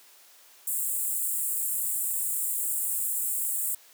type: high-pass noise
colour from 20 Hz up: pink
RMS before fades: -29 dBFS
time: 0.67-3.75 s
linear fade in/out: 5 ms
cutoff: 7500 Hz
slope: 96 dB/octave
effects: white hiss -55 dBFS RMS until 3.93 s + high-pass 400 Hz 12 dB/octave